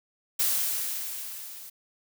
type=noise with level ramp; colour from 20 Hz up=blue; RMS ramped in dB=-24 to -44 dBFS; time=0.39-1.7 s; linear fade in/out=10 ms; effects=none